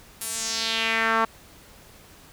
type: tone with band-pass filter sweep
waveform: sawtooth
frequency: 225.1 Hz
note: A3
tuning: 40 cents sharp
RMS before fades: -25 dBFS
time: 0.21-1.25 s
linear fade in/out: 5 ms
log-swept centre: 11000 to 1100 Hz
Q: 2.4
effects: pink hiss -50 dBFS RMS until 2.32 s